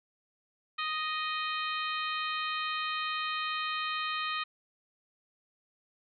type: harmonic tone with a mistuned harmonic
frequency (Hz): 622.3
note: D#5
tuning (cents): 0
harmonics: 2 / 3 / 4 / 5 / 6 / 7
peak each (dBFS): -34 / -39 / -38 / -40 / -42 / -44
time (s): 0.78-4.44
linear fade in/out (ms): 10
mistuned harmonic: 7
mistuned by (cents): -76
effects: none